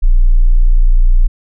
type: tone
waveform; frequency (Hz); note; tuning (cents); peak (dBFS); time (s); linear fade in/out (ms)
sine; 29.55; A#0; +24; -4; 0.02-1.28; 20
effects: none